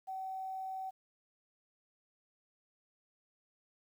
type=tone with quantisation; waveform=sine; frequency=761 Hz; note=F#5; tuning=48 cents sharp; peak=-38 dBFS; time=0.07-0.91 s; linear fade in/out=20 ms; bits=11; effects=none